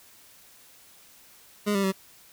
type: tone with pitch steps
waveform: 25% pulse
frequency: 206.9 / 197.2 / 191.7 Hz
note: G#3 / G3 / G3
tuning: -6 / +11 / -38 cents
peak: -19 dBFS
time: 1.66-1.924 s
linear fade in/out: 20 ms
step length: 88 ms
effects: white hiss -54 dBFS RMS until 2.32 s